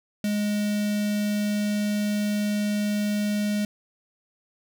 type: tone with notch filter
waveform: square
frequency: 207.7 Hz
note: G#3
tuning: in tune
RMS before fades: -25 dBFS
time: 0.24-3.65 s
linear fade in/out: 2 ms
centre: 1000 Hz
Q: 0.97
effects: none